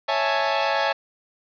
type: chord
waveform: sawtooth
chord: A major seventh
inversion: first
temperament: equal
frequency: 554.4 / 659.3 / 830.6 / 880 Hz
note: C#5 / E5 / G#5 / A5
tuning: 0 / 0 / 0 / 0 cents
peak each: -22 dBFS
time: 0.08-0.93 s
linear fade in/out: 10 ms
effects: resampled to 11025 Hz + 7-bit